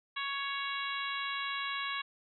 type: harmonic tone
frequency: 556 Hz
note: C#5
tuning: 5 cents sharp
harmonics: 2 / 3 / 4 / 5 / 6 / 7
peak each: -38 / -40 / -41 / -42 / -43 / -43 dBFS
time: 0.16-2.02 s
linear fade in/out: 10 ms
effects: none